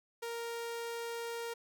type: tone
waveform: sawtooth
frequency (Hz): 466.2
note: A#4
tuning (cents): 0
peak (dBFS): -34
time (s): 0.22-1.54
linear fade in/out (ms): 10
effects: none

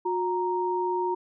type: tone pair together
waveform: sine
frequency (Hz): 361.5 / 932.3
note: F#4 / A#5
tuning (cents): -40 / 0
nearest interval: octave + major third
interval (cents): 1640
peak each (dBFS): -27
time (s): 0.05-1.15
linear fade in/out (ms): 10
effects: none

